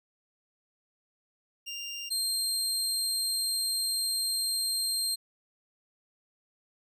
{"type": "tone pair in turn", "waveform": "25% pulse", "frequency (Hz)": [2794, 4186], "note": ["F7", "C8"], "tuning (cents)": [0, 0], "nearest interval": "perfect fifth", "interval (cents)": 700, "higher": "second", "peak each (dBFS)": [-32, -23], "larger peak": "second", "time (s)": [[1.66, 2.1], [2.1, 5.16]], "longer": "second", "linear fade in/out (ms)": 20, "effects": []}